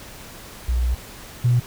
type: tone pair in turn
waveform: sine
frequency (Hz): 61 / 122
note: B1 / B2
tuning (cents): -21 / -21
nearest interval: octave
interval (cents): 1200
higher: second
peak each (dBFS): -17 / -13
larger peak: second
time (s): 0.68-0.95 / 1.44-1.6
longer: first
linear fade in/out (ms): 10
effects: tanh soft clip ceiling -9 dBFS + pink hiss -40 dBFS RMS until 1.66 s